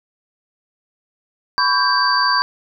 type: tone cluster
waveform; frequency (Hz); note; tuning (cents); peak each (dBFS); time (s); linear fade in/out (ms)
sine; 1003 / 1128 / 1584 / 4636; B5 / C#6 / G6 / D8; +26 / +30 / +18 / -23; -19; 1.58-2.42; 0
effects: none